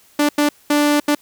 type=tone bursts at uneven times; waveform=sawtooth; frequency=293.7 Hz; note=D4; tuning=in tune; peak=-9 dBFS; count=4; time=0.19-0.29 / 0.38-0.49 / 0.7-1 / 1.08-1.15 s; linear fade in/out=5 ms; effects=white hiss -52 dBFS RMS until 1.21 s